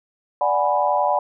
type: chord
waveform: sine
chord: G# half-diminished seventh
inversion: second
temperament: equal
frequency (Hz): 587.3 / 740 / 830.6 / 987.8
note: D5 / F#5 / G#5 / B5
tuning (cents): 0 / 0 / 0 / 0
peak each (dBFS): -22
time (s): 0.41-1.19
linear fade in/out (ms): 2
effects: none